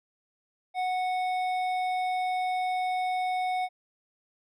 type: tone with hard clipping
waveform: triangle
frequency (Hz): 737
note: F#5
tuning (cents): -7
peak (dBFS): -28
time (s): 0.74-3.69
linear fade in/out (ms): 50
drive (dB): 13
effects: none